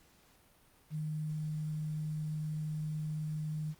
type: tone with quantisation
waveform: sine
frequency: 154 Hz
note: D#3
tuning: 17 cents flat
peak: -34 dBFS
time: 0.9-3.75 s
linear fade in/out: 50 ms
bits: 10
effects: pink hiss -65 dBFS RMS until 3.79 s + Opus 48 kbps